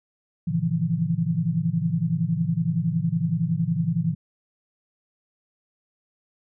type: tone cluster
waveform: sine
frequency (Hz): 112.4 / 136.1 / 161.3 / 172.1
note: A2 / C#3 / E3 / F3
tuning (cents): +37 / -31 / -37 / -25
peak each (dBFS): -31 / -31 / -24 / -25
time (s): 0.47-4.15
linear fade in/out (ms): 10
effects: none